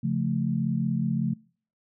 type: chord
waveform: sine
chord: Db augmented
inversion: none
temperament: equal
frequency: 138.59 / 174.61 / 220 Hz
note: Db3 / F3 / A3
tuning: 0 / 0 / 0 cents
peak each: -28 dBFS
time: 0.03-1.34 s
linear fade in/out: 10 ms
effects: noise-tail reverb RT60 0.5 s tail -26 dB re dry